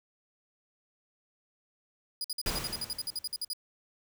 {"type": "tone bursts", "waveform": "sawtooth", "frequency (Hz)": 4916, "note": "D#8", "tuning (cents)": -22, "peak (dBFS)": -29, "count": 16, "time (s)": [2.21, 3.533], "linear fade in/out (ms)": 2, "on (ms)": 33, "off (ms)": 53}
{"type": "noise with exponential decay", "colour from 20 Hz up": "pink", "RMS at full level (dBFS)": -32, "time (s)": [2.46, 3.48], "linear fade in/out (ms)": 2, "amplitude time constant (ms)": 220}
{"effects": []}